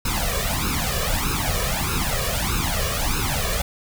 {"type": "noise with flanger", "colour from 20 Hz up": "pink", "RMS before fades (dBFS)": -23, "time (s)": [0.05, 3.62], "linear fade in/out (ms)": 5, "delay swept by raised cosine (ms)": [0.76, 1.75], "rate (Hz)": 1.6, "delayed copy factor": 0.95, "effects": []}